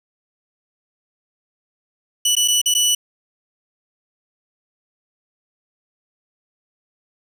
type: tone with dropouts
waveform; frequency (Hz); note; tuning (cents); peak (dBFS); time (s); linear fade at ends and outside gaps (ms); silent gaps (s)
20% pulse; 2960; F#7; 0; -9; 2.25-2.95; 5; 2.353-2.366 / 2.478-2.482 / 2.616-2.658 / 2.741-2.749
effects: none